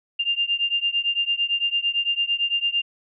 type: beating tone pair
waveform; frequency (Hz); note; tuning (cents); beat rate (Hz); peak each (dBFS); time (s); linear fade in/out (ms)
sine; 2794 / 2802.9; F7 / F7; 0 / +6; 8.9; -23 / -24; 0.19-2.82; 10
effects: none